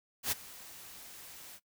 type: noise with ADSR envelope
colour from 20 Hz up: white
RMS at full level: -30 dBFS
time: 0.23-1.6 s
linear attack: 86 ms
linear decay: 20 ms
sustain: -20 dB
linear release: 51 ms
effects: noise-tail reverb RT60 0.1 s tail -19 dB re dry